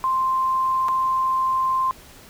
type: tone with dropouts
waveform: sine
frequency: 1046.5 Hz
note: C6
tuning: in tune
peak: -18 dBFS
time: 0.04-1.91 s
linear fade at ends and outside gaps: 0 ms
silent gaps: 0.884-0.888 s
effects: pink hiss -46 dBFS RMS until 2.29 s